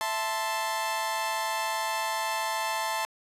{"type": "chord", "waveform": "sawtooth", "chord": "A minor", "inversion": "second", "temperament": "equal", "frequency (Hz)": [659.3, 880, 1046.5], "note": ["E5", "A5", "C6"], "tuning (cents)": [0, 0, 0], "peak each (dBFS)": [-32, -26, -30], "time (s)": [0.01, 3.05], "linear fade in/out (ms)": 0, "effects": ["resampled to 32000 Hz", "8-bit"]}